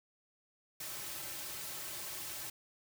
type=noise with comb filter; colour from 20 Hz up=white; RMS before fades=-43 dBFS; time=0.8-2.5 s; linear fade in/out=5 ms; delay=4.2 ms; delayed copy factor=-0.85; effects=none